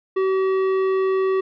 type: tone with tanh clipping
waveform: sine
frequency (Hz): 381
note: G4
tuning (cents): -49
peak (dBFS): -19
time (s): 0.16-1.41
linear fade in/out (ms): 10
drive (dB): 12
effects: none